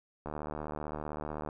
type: click train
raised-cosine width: 1 ms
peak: -24 dBFS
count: 94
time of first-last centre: 0.26-1.489 s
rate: 75.7 Hz
effects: none